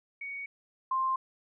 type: tone pair in turn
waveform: sine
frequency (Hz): 2237 / 1051.2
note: C#7 / C6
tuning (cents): +15 / +8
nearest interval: octave + minor second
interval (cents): 1307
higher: first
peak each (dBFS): -36 / -26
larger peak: second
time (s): 0.21-0.46 / 0.91-1.16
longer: neither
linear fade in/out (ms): 5
effects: none